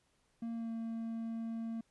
triangle tone with pitch glide, 230.5 to 227.3 Hz, A#3 to A#3, -19 to -43 cents, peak -35 dBFS, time 0.42-1.81 s, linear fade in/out 5 ms, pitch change -24 cents, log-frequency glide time 0.53-0.71 s, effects pink hiss -75 dBFS RMS until 1.9 s + resampled to 24000 Hz

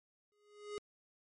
square tone with exponential growth, 415.3 Hz, G#4, in tune, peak -38 dBFS, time 0.32-0.78 s, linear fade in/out 0 ms, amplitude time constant 98 ms, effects low-pass 10000 Hz 12 dB/octave + MP3 48 kbps

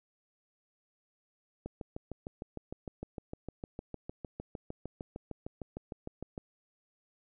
click train, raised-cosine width 2 ms, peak -26 dBFS, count 32, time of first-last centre 1.66-6.378 s, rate 6.57 Hz, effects none

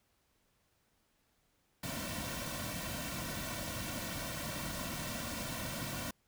pink noise with comb filter, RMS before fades -40 dBFS, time 1.83-6.11 s, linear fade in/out 5 ms, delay 2.4 ms, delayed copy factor -0.8, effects pink hiss -75 dBFS RMS until 6.27 s

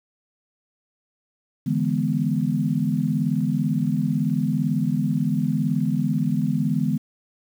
sine chord, E dominant seventh, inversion third, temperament equal, 146.83 / 164.81 / 207.7 / 246.9 Hz, D3 / E3 / G#3 / B3, 0 / 0 / 0 / 0 cents, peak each -25 dBFS, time 1.66-6.98 s, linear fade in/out 10 ms, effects 8-bit

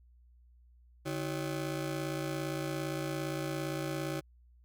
25% pulse ring-modulated tone, 233.1 Hz, A#3, in tune, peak -27 dBFS, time 1.05-4.21 s, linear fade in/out 20 ms, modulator 87.8 Hz, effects added 60 Hz sine -58 dBFS peak until 4.64 s

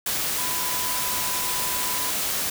sine tone in noise, 997 Hz, B5, 16 cents sharp, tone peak -33 dBFS, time 0.38-2.1 s, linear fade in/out 5 ms, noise white, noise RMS -26 dBFS, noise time 0.06-2.5 s, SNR -10 dB, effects none

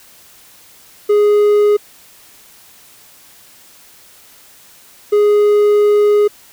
triangle tone pair in turn, 415.3 / 415.3 Hz, G#4 / G#4, 0 / 0 cents, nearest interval unison, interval 0 cents, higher neither, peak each -6 dBFS, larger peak neither, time 1.09-1.77 / 5.12-6.28 s, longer second, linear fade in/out 10 ms, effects white hiss -44 dBFS RMS until 6.52 s

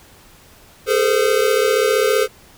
square tone cluster, 414 / 449.2 / 515 Hz, G#4 / A4 / C5, -5 / +36 / -28 cents, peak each -19 dBFS, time 0.86-2.28 s, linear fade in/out 50 ms, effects pink hiss -47 dBFS RMS until 2.57 s

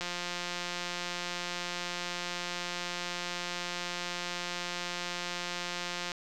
click train, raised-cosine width 0.2 ms, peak -18 dBFS, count 1076, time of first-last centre 0.01-6.118 s, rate 176 Hz, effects none

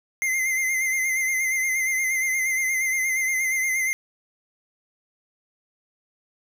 square tone with vibrato, 2080 Hz, C7, 11 cents flat, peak -22 dBFS, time 0.22-3.93 s, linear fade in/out 0 ms, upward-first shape sine, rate 8.5 Hz, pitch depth 42 cents each way, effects none

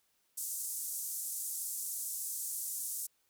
white band-pass noise, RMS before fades -39 dBFS, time 0.37-3.07 s, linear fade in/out 10 ms, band 7000 to 13000 Hz, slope 24 dB/octave, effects white hiss -75 dBFS RMS until 3.29 s

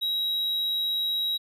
triangle tone, 3844 Hz, B7, 48 cents flat, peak -23 dBFS, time 0.01-1.38 s, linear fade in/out 20 ms, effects none

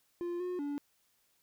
triangle tone with pitch steps, 348.2 / 360.4 / 287.5 Hz, F4 / F#4 / D4, -5 / -45 / -37 cents, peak -32 dBFS, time 0.21-0.78 s, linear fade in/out 0 ms, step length 190 ms, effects white hiss -73 dBFS RMS until 1.42 s

